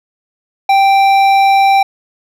triangle tone with hard clipping, 784 Hz, G5, in tune, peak -8 dBFS, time 0.69-1.83 s, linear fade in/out 5 ms, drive 14 dB, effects none

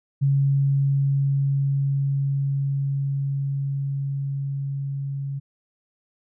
sine tone with level ramp, 138.59 Hz, C#3, in tune, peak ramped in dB -16 to -26 dBFS, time 0.21-5.4 s, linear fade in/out 20 ms, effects none

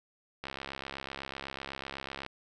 click train, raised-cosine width 0.3 ms, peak -22 dBFS, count 125, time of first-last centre 0.44-2.264 s, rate 68 Hz, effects none

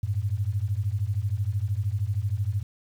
sine beating tone pair, 95 / 108 Hz, F#2 / A2, +46 / -32 cents, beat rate 13 Hz, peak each -27 dBFS, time 0.03-2.63 s, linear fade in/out 5 ms, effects 9-bit

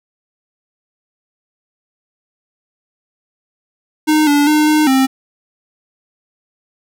square tone with pitch steps, 307.5 / 289.4 / 303.7 / 305.8 / 264.7 Hz, D#4 / D4 / D#4 / D#4 / C4, -20 / -25 / -42 / -30 / +20 cents, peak -10 dBFS, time 4.07-5.07 s, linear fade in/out 20 ms, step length 200 ms, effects none

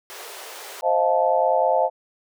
pink high-pass noise, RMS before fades -38 dBFS, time 0.1-0.81 s, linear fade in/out 0 ms, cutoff 390 Hz, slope 48 dB/octave
sine chord, F dominant seventh, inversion second, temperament just, 523.8 / 628.6 / 698.5 / 873.1 Hz, C5 / Eb5 / F5 / A5, +2 / +18 / 0 / -14 cents, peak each -22 dBFS, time 0.82-1.9 s, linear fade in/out 50 ms
effects none

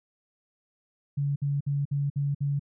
sine tone bursts, 141.9 Hz, C#3, 41 cents sharp, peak -24 dBFS, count 6, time 1.17-2.595 s, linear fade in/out 10 ms, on 190 ms, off 57 ms, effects none

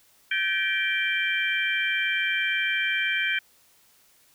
sine tone cluster, 1543 / 1721 / 1898 / 2350 / 3143 Hz, G6 / A6 / A#6 / D7 / G7, -28 / -39 / +31 / +1 / +4 cents, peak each -28 / -32 / -35 / -26 / -31 dBFS, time 0.31-3.39 s, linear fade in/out 5 ms, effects white hiss -60 dBFS RMS until 4.34 s

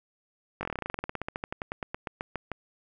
slowing click train, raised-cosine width 0.5 ms, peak -17 dBFS, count 29, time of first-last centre 0.61-2.517 s, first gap 20 ms, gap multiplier 1.08, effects none

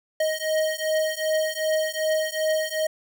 square beating tone pair, 625 / 627.6 Hz, D#5 / D#5, +8 / +15 cents, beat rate 2.6 Hz, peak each -26 dBFS, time 0.2-2.87 s, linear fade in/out 5 ms, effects none

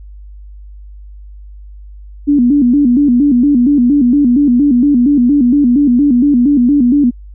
sine tone with vibrato, 264.8 Hz, C4, 21 cents sharp, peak -6 dBFS, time 2.27-7.11 s, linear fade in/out 20 ms, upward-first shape square, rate 4.3 Hz, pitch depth 150 cents each way, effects added 50 Hz sine -30 dBFS peak until 7.34 s

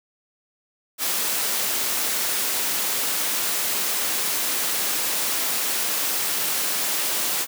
white high-pass noise, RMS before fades -24 dBFS, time 0.98-7.47 s, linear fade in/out 50 ms, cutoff 220 Hz, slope 12 dB/octave, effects none

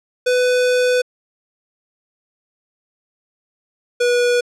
square tone pair in turn, 498.6 / 486.4 Hz, B4 / B4, +16 / -26 cents, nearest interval unison, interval 42 cents, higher first, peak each -14 dBFS, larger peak neither, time 0.26-1.02 / 4-4.41 s, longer first, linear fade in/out 10 ms, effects low-pass 8000 Hz 12 dB/octave

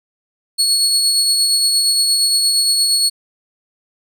30% pulse tone with tremolo, 4363 Hz, C#8, 28 cents flat, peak -8 dBFS, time 0.58-3.1 s, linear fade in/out 20 ms, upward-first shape triangle, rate 8.6 Hz, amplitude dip 35%, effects none

